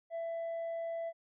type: tone with tanh clipping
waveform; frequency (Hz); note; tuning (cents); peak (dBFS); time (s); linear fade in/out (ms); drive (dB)
sine; 666; E5; +18; -36; 0.1-1.13; 50; 2
effects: none